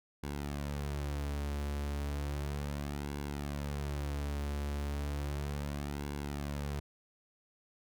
sawtooth tone with flanger, 71.9 Hz, D2, 36 cents flat, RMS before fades -37 dBFS, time 0.23-6.8 s, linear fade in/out 5 ms, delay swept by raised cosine 1.6 to 6.4 ms, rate 0.34 Hz, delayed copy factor -0.55, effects none

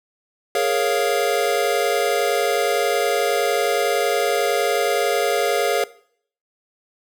square chord, Bb minor seventh, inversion third, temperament equal, 415.3 / 466.2 / 554.4 / 698.5 Hz, Ab4 / Bb4 / Db5 / F5, 0 / 0 / 0 / 0 cents, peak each -24 dBFS, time 0.55-5.84 s, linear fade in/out 2 ms, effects noise-tail reverb RT60 0.6 s tail -20 dB re dry

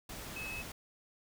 sine tone in noise, 2582 Hz, E7, 37 cents flat, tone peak -40 dBFS, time 0.36-0.62 s, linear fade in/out 5 ms, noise pink, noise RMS -45 dBFS, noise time 0.09-0.72 s, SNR +2 dB, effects none

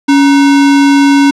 sine tone with sample-and-hold, 280.4 Hz, C#4, 20 cents sharp, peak -3 dBFS, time 0.08-1.31 s, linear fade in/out 10 ms, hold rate 1225 Hz, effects low-pass 6000 Hz 12 dB/octave

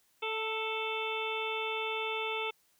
harmonic tone with a mistuned harmonic, 440 Hz, A4, in tune, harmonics 1 / 2 / 3 / 5 / 6 / 7 / 8, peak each -37 / -39 / -41 / -41 / -38 / -45 / -42 dBFS, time 0.22-2.51 s, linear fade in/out 10 ms, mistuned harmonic 2, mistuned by +18 cents, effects white hiss -70 dBFS RMS until 2.79 s

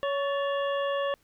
harmonic tone with a mistuned harmonic, 560 Hz, C#5, 18 cents sharp, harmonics 1 / 2 / 3 / 5 / 6, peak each -27 / -33 / -37 / -41 / -43 dBFS, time 0.03-1.14 s, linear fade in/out 0 ms, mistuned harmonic 3, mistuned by +67 cents, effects pink hiss -66 dBFS RMS until 1.23 s

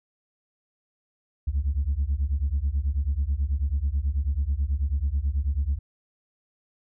sine beating tone pair, 65.8 / 75 Hz, C2 / D2, +10 / +37 cents, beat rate 9.2 Hz, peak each -24 dBFS, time 1.47-5.79 s, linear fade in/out 10 ms, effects tanh soft clip ceiling -18 dBFS

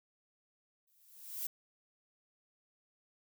violet noise with exponential growth, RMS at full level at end -36 dBFS, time 0.87-1.47 s, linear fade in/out 5 ms, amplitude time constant 130 ms, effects none

